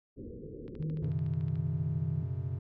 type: low-pass noise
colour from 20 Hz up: white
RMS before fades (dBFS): -44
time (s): 0.16-1.11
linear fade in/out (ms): 20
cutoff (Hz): 500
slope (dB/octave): 96
type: click train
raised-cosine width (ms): 0.3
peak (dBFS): -40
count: 13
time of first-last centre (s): 0.68-1.556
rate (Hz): 13.7
type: tone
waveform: sine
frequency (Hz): 155.9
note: D#3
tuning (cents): +4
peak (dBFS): -32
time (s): 0.8-2.23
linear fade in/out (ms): 2
type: chord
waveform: triangle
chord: F# suspended fourth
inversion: none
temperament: equal with one note detuned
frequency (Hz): 92.5 / 123.47 / 137.32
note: F#2 / B2 / C#3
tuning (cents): 0 / 0 / -16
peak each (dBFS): -35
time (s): 1.02-2.59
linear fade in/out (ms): 5
effects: none